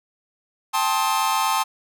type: chord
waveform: 45% pulse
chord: A half-diminished seventh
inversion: third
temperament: just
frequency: 792 / 880 / 1056 / 1267.2 Hz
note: G5 / A5 / C6 / Eb6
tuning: +18 / 0 / +16 / +31 cents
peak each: -27 / -23 / -24 / -27 dBFS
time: 0.73-1.64 s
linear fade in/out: 20 ms
effects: none